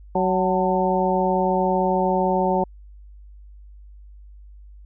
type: harmonic tone with a mistuned harmonic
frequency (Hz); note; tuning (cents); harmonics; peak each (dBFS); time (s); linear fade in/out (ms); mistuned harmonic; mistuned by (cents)
186.6; F#3; +15; 1 / 2 / 3 / 4 / 5; -24 / -24 / -24 / -24 / -24; 0.15-2.64; 5; 5; -71
effects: added 50 Hz sine -41 dBFS peak until 4.85 s